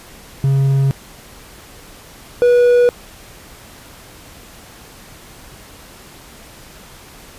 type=tone pair in turn; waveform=triangle; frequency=136.5 / 486.4 Hz; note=C#3 / B4; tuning=-26 / -26 cents; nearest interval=octave + minor seventh; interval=2200 cents; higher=second; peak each=-9 / -6 dBFS; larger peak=second; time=0.44-0.91 / 2.42-2.89 s; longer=neither; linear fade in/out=0 ms; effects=pink hiss -40 dBFS RMS until 7.38 s + resampled to 32000 Hz